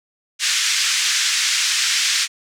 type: band-pass noise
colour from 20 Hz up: white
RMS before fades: -19 dBFS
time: 0.39-2.28 s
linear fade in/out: 50 ms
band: 1600 to 6900 Hz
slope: 24 dB/octave
effects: none